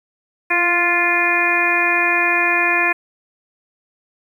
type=harmonic tone with a mistuned harmonic; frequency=349.2 Hz; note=F4; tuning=in tune; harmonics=1 / 2 / 3 / 4 / 5 / 6 / 7; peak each=-25 / -24 / -23 / -28 / -19 / -23 / -18 dBFS; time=0.5-2.93 s; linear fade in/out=10 ms; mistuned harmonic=1; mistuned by=-28 cents; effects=8-bit